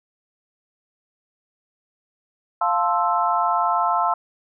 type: chord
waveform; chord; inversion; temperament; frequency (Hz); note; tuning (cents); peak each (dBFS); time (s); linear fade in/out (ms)
sine; F major seventh; none; equal; 698.5 / 880 / 1046.5 / 1318.5; F5 / A5 / C6 / E6; 0 / 0 / 0 / 0; -23; 2.61-4.14; 5
effects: none